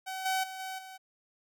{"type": "tone with level steps", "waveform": "sawtooth", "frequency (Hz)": 758, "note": "F#5", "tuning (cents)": 42, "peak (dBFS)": [-32, -24, -36, -33, -41], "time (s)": [0.06, 0.98], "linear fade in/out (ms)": 20, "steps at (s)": [0.25, 0.43, 0.59, 0.78], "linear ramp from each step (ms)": 10, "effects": []}